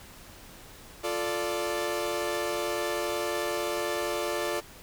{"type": "chord", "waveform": "sawtooth", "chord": "D minor", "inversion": "first", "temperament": "equal", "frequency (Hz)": [349.2, 440, 587.3], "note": ["F4", "A4", "D5"], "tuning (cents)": [0, 0, 0], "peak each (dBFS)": [-29, -30, -28], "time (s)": [1.03, 4.61], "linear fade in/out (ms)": 20, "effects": ["pink hiss -49 dBFS RMS until 4.82 s"]}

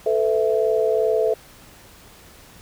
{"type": "chord", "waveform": "sine", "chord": "A suspended second", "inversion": "none", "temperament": "equal with one note detuned", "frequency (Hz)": [440, 502.5, 659.3], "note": ["A4", "B4", "E5"], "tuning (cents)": [0, 30, 0], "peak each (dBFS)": [-19, -23, -22], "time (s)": [0.06, 1.34], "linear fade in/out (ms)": 5, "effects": ["pink hiss -47 dBFS RMS until 2.61 s"]}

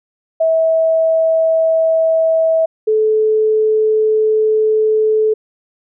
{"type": "tone pair in turn", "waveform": "sine", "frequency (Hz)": [648, 433.7], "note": ["E5", "A4"], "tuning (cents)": [-30, -25], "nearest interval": "perfect fifth", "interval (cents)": 695, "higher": "first", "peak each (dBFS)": -10, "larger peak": "neither", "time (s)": [[0.4, 2.66], [2.87, 5.34]], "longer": "second", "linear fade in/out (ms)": 10, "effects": []}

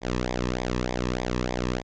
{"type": "tone with flanger", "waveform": "sawtooth", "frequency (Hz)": 61.74, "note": "B1", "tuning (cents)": 0, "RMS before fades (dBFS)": -28, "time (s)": [0.01, 1.83], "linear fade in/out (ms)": 50, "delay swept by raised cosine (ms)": [0.69, 1.4], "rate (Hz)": 3.3, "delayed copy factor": -0.9, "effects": ["resampled to 16000 Hz"]}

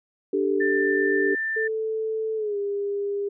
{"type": "chord", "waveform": "sine", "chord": "D suspended fourth", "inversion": "none", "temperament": "equal", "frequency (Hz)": [293.7, 392, 440], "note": ["D4", "G4", "A4"], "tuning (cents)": [0, 0, 0], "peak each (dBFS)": [-27, -22, -27], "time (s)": [0.33, 1.35], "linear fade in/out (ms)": 5}
{"type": "tone", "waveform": "sine", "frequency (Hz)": 1780, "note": "A6", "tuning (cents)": 20, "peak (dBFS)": -24, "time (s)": [0.6, 1.68], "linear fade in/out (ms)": 10}
{"type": "tone with pitch glide", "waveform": "sine", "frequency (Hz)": [440, 403.5], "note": ["A4", "G#4"], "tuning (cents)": [0, -50], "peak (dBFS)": -24, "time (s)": [1.56, 3.29], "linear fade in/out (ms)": 10, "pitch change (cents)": -150, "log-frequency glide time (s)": [2.36, 2.57]}
{"effects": []}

